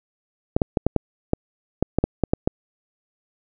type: clicks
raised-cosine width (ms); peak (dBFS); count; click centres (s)
2; -4; 12; 0.565 / 0.618 / 0.772 / 0.866 / 0.963 / 1.334 / 1.826 / 1.986 / 2.04 / 2.237 / 2.335 / 2.475
effects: none